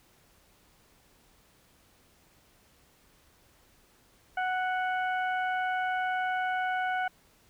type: harmonic tone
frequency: 740 Hz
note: F#5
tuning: in tune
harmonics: 1 / 2 / 3 / 4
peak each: -29 / -32 / -41 / -47 dBFS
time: 4.37-7.08 s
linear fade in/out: 5 ms
effects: pink hiss -63 dBFS RMS until 7.49 s